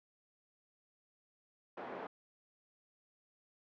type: band-pass noise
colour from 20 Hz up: white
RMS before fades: -45 dBFS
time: 1.77-2.07 s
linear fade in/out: 5 ms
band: 280 to 850 Hz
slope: 12 dB/octave
effects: low-pass 3000 Hz 12 dB/octave